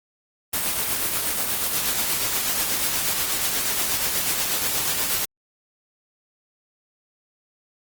white noise with tremolo, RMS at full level -22 dBFS, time 0.53-5.25 s, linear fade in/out 5 ms, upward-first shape triangle, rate 8.3 Hz, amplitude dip 40%, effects Opus 24 kbps

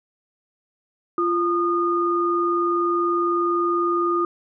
sine tone pair together, 345.5 / 1224 Hz, F4 / D#6, -19 / -29 cents, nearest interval octave + minor seventh, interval 2190 cents, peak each -21 dBFS, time 1.18-4.25 s, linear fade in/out 2 ms, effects none

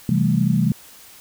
sine chord, A minor seventh, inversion first, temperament equal, 130.81 / 164.81 / 196 / 220 Hz, C3 / E3 / G3 / A3, 0 / 0 / 0 / 0 cents, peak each -21 / -20 / -20 / -22 dBFS, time 0.09-0.72 s, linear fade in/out 2 ms, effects white hiss -45 dBFS RMS until 1.2 s

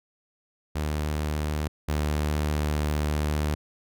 sawtooth tone pair in turn, 75.6 / 75.08 Hz, D#2 / D2, -49 / +39 cents, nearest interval unison, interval 12 cents, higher first, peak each -22 / -20 dBFS, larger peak second, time 0.75-1.68 / 1.88-3.55 s, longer second, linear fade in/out 10 ms, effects none

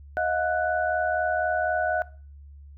sine tone cluster, 631 / 715 / 1486 Hz, D#5 / F5 / F#6, +24 / +41 / +7 cents, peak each -27 dBFS, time 0.17-2.02 s, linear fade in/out 0 ms, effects noise-tail reverb RT60 0.4 s tail -20 dB re dry + added 71 Hz sine -43 dBFS peak until 2.77 s

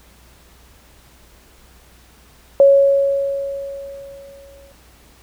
sine tone with exponential decay, 554.4 Hz, C#5, in tune, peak -5 dBFS, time 2.6-4.72 s, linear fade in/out 1 ms, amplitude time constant 460 ms, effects added 60 Hz sine -50 dBFS peak until 5.22 s + pink hiss -50 dBFS RMS until 5.22 s

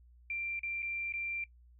sine tone with dropouts, 2364 Hz, D7, 11 cents sharp, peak -34 dBFS, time 0.3-1.44 s, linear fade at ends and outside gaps 2 ms, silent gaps 0.593-0.632 / 0.822-0.827 / 1.124-1.137 s, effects noise-tail reverb RT60 0.1 s tail -21 dB re dry + added 60 Hz sine -57 dBFS peak until 1.79 s

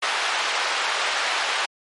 pink band-pass noise, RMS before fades -24 dBFS, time 0.02-1.66 s, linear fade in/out 10 ms, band 850 to 3900 Hz, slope 12 dB/octave, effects high-pass 400 Hz 12 dB/octave + MP3 48 kbps

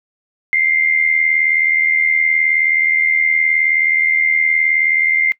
sine tone with amplitude modulation, 2098 Hz, C7, 4 cents sharp, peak -9 dBFS, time 0.53-5.32 s, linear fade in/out 0 ms, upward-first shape sine, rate 79.1 Hz, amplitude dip 65%, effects noise-tail reverb RT60 0.1 s tail -20 dB re dry

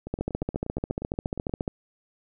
two click trains, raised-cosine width 2 ms, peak -22 / -14 dBFS, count 13 / 23, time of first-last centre 0.07-1.495 / 0.14-1.678 s, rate 8.42 / 14.3 Hz, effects none

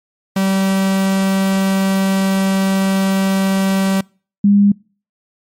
45% pulse / sine tone pair in turn, 192.9 / 202.2 Hz, G3 / G#3, -28 / -46 cents, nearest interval minor second, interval 82 cents, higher second, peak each -13 / -7 dBFS, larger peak second, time 0.36-4.01 / 4.44-4.72 s, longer first, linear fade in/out 5 ms, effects noise-tail reverb RT60 0.4 s tail -26 dB re dry + MP3 64 kbps

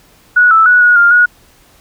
sine tone with pitch steps, 1464 / 1317 / 1470 / 1453 / 1401 / 1452 Hz, F#6 / E6 / F#6 / F#6 / F6 / F#6, -19 / -2 / -12 / -32 / +5 / -33 cents, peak -4 dBFS, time 0.36-1.26 s, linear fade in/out 10 ms, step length 150 ms, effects pink hiss -47 dBFS RMS until 1.8 s

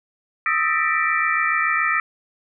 sine tone cluster, 1248 / 1315 / 1790 / 1951 / 2340 Hz, D#6 / E6 / A6 / B6 / D7, +5 / -5 / +29 / -22 / -7 cents, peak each -24 dBFS, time 0.46-2 s, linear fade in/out 2 ms, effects none

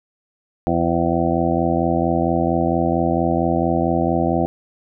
harmonic tone, 84.4 Hz, E2, 41 cents sharp, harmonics 1 / 2 / 3 / 4 / 6 / 7 / 8 / 9, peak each -27 / -23 / -23 / -22 / -26 / -27 / -24 / -24 dBFS, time 0.67-4.46 s, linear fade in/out 0 ms, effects none

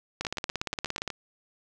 two click trains, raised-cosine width 0.2 ms, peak -13 / -17 dBFS, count 16 / 8, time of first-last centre 0.21-1.077 / 0.25-1.103 s, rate 17.3 / 8.21 Hz, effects none

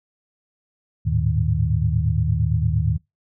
sine tone cluster, 77.3 / 104.6 / 113.3 / 154.8 Hz, D#2 / G#2 / A#2 / D#3, -11 / +13 / -49 / -9 cents, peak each -23 dBFS, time 1.05-2.98 s, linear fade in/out 20 ms, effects noise-tail reverb RT60 0.2 s tail -24 dB re dry

